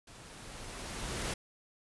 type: noise with level ramp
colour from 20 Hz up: pink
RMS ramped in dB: -53 to -35 dBFS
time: 0.07-1.34 s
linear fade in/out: 5 ms
effects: resampled to 24000 Hz